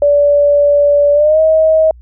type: tone with pitch glide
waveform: sine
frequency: 578 to 634 Hz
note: D5 to D#5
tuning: -28 to +32 cents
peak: -6 dBFS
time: 0.02-1.91 s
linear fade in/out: 2 ms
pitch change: +160 cents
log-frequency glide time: 1.13-1.4 s
effects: added 60 Hz sine -35 dBFS peak until 2.01 s